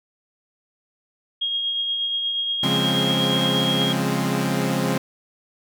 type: tone with tremolo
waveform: sine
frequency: 3262 Hz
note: G#7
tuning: 32 cents flat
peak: -20 dBFS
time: 1.41-3.93 s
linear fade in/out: 10 ms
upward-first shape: triangle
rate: 8.4 Hz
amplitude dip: 35%
type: chord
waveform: sawtooth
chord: Db major seventh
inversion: none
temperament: equal with one note detuned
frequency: 138.59 / 174.61 / 206 / 261.6 Hz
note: Db3 / F3 / Ab3 / C4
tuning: 0 / 0 / -14 / 0 cents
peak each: -22 dBFS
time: 2.63-4.98 s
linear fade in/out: 5 ms
effects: none